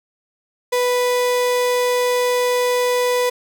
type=tone; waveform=35% pulse; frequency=493.9 Hz; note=B4; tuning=in tune; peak=-14 dBFS; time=0.72-3.3 s; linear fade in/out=10 ms; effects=8-bit